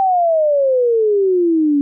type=exponential sweep; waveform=sine; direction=down; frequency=784 to 280 Hz; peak=-11 dBFS; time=0-1.81 s; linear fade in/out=0 ms; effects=none